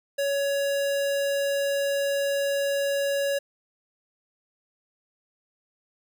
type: tone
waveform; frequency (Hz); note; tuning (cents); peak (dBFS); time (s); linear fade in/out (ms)
square; 560; C#5; +18; -24; 0.18-3.39; 10
effects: none